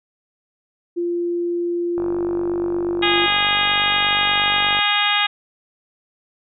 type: tone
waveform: sine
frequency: 346.4 Hz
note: F4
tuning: 14 cents flat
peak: -19 dBFS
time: 0.96-3.27 s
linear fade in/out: 20 ms
type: click train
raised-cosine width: 1 ms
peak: -17 dBFS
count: 137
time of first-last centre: 1.98-4.79 s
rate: 48.4 Hz
type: harmonic tone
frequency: 411.7 Hz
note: G#4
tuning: 15 cents flat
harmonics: 2 / 3 / 4 / 5 / 6 / 7 / 8 / 9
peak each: -24 / -24 / -24 / -24 / -24 / -24 / -24 / -24 dBFS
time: 3.02-5.27 s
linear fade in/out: 10 ms
effects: none